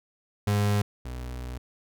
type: tone pair in turn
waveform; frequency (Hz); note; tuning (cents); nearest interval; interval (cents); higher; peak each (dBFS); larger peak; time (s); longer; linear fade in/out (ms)
35% pulse; 102.8 / 61.89; G#2 / B1; -17 / +4; major sixth; 879; first; -20 / -32; first; 0.47-0.82 / 1.05-1.58; second; 5
effects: none